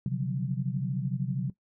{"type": "tone cluster", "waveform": "sine", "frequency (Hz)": [130.6, 143.5, 178.7, 189.8], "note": ["C3", "D3", "F3", "F#3"], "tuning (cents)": [-3, -40, 40, 44], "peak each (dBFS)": [-31, -33, -34, -36], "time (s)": [0.06, 1.5], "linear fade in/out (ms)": 2, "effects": ["noise-tail reverb RT60 0.1 s tail -17 dB re dry"]}